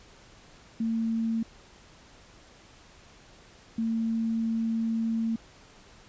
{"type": "tone pair in turn", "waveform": "sine", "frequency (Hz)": [226.1, 226.1], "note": ["A3", "A3"], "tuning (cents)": [47, 47], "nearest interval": "unison", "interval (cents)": 0, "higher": "neither", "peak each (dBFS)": -25, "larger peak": "neither", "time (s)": [[0.8, 1.43], [3.78, 5.36]], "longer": "second", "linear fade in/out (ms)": 5, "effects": ["pink hiss -54 dBFS RMS until 6.08 s", "resampled to 16000 Hz"]}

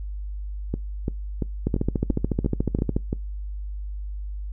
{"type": "two click trains", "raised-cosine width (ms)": 3, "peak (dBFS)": [-9, -12], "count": [19, 8], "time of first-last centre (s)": [[1.67, 2.965], [0.74, 3.129]], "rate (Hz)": [13.9, 2.93], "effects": ["noise-tail reverb RT60 0.2 s tail -24 dB re dry", "added 50 Hz sine -29 dBFS peak until 4.52 s"]}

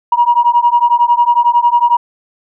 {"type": "beating tone pair", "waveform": "sine", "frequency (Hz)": [950, 961], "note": ["A#5", "B5"], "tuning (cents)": [33, -48], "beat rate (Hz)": 11, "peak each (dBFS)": -10, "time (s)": [0.12, 1.97], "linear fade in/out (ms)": 5, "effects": ["tanh soft clip ceiling 0 dBFS"]}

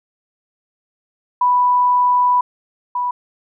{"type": "tone pair in turn", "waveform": "sine", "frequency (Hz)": [987.8, 983.5], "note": ["B5", "B5"], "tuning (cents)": [0, -7], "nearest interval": "unison", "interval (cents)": 7, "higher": "first", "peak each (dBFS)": [-11, -17], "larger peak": "first", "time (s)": [[1.41, 2.41], [2.95, 3.11]], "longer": "first", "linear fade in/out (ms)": 5, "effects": []}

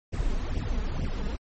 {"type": "noise with flanger", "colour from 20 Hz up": "brown", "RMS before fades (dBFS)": -28, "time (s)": [0.12, 1.37], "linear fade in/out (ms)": 20, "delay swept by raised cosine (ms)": [0.34, 4.84], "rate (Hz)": 2.2, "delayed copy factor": 0.85, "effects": ["MP3 32 kbps"]}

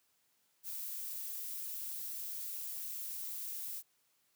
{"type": "noise", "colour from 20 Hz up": "violet", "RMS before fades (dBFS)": -42, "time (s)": [0.63, 3.83], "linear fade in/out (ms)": 50, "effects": ["white hiss -75 dBFS RMS until 4.35 s", "high-pass 80 Hz 12 dB/octave"]}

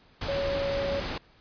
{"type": "tone in noise", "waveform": "sine", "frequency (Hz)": 557, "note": "C#5", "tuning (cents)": 8, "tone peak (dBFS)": -27, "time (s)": [0.28, 1], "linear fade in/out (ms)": 5, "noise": "pink", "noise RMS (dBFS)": -33, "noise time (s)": [0.21, 1.18], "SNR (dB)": 3, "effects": ["pink hiss -59 dBFS RMS until 1.4 s", "resampled to 11025 Hz"]}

